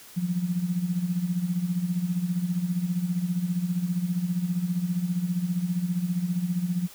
sine tone with tremolo, 177.3 Hz, F3, 26 cents sharp, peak -21 dBFS, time 0.16-6.88 s, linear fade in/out 20 ms, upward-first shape sine, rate 15 Hz, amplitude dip 70%, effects white hiss -48 dBFS RMS until 6.94 s

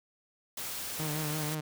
white noise, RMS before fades -38 dBFS, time 0.57-1.55 s, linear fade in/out 5 ms
sawtooth tone with vibrato, 152.7 Hz, D#3, 32 cents flat, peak -29 dBFS, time 0.99-1.61 s, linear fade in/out 10 ms, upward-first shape sine, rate 5.9 Hz, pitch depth 43 cents each way
effects none

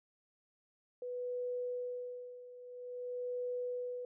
sine tone with tremolo, 493.9 Hz, B4, in tune, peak -35 dBFS, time 1.02-4.05 s, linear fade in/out 2 ms, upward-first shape sine, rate 0.5 Hz, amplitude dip 80%, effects none

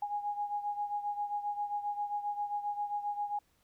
sine beating tone pair, 823 / 830.5 Hz, G#5 / G#5, -16 / 0 cents, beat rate 7.5 Hz, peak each -34 / -39 dBFS, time 0.02-3.39 s, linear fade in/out 5 ms, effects pink hiss -72 dBFS RMS until 3.63 s

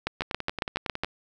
two click trains, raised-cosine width 0.3 ms, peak -10 / -15 dBFS, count 8 / 10, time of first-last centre 0.07-1.036 / 0.22-1.046 s, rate 7.25 / 10.9 Hz, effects none

